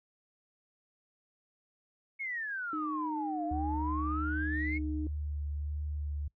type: exponential two-way sweep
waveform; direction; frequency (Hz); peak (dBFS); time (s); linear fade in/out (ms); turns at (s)
sine; down then up; 2217 to 681 to 2217; -34; 2.19-4.79; 20; 3.45
type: tone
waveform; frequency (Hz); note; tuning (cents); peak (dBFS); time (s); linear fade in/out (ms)
sine; 307; D#4; -23; -34; 2.73-5.07; 2
type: tone with vibrato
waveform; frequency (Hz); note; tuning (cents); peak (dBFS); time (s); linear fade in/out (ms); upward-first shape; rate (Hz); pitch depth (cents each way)
sine; 73.8; D2; +9; -33; 3.51-6.28; 5; sine; 1.4; 18
effects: noise-tail reverb RT60 0.1 s tail -23 dB re dry + tanh soft clip ceiling -20 dBFS